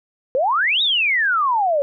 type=exponential two-way sweep; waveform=sine; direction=up then down; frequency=493.9 to 3834 to 547 Hz; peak=-15 dBFS; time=0.35-1.82 s; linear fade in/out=0 ms; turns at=0.82 s; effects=none